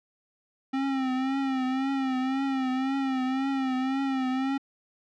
square tone with vibrato, 264.9 Hz, C4, 22 cents sharp, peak -26 dBFS, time 0.73-4.58 s, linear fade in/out 10 ms, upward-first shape triangle, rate 1.9 Hz, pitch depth 65 cents each way, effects low-pass 3000 Hz 12 dB/octave

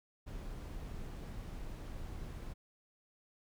brown noise, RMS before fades -44 dBFS, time 0.26-2.54 s, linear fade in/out 20 ms, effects none

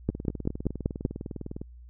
two click trains, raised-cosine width 3 ms, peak -22 / -12 dBFS, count 31 / 6, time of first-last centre 0.1-1.615 / 0.09-1.052 s, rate 19.8 / 5.2 Hz, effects added 60 Hz sine -45 dBFS peak until 1.89 s

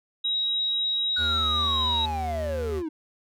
sine tone, 3824 Hz, A#7, 43 cents sharp, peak -23 dBFS, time 0.24-2.06 s, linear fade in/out 10 ms
triangle linear sweep, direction down, 1486 to 298.5 Hz, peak -26 dBFS, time 1.16-2.89 s, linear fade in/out 10 ms
square tone with pitch glide, 77.78 to 78.28 Hz, D#2 to D#2, 0 to +11 cents, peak -31 dBFS, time 1.17-2.83 s, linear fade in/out 50 ms, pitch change +11 cents, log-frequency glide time 1.27-1.51 s
effects none

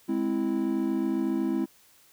triangle chord, Ab augmented, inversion none, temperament equal, 207.7 / 261.6 / 329.6 Hz, Ab3 / C4 / E4, 0 / 0 / 0 cents, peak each -29 / -27 / -26 dBFS, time 0.08-1.66 s, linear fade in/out 20 ms, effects white hiss -59 dBFS RMS until 2.12 s

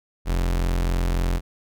40% pulse tone, 43.65 Hz, F1, in tune, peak -19 dBFS, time 0.25-1.41 s, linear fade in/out 50 ms, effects none

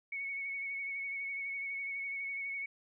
sine tone with vibrato, 2217 Hz, C#7, in tune, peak -36 dBFS, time 0.12-2.66 s, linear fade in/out 5 ms, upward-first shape sine, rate 12 Hz, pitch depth 24 cents each way, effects none

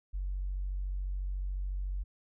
sine tone, 47 Hz, F#1, 28 cents sharp, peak -31 dBFS, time 0.13-2.04 s, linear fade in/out 20 ms, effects tanh soft clip ceiling -27 dBFS

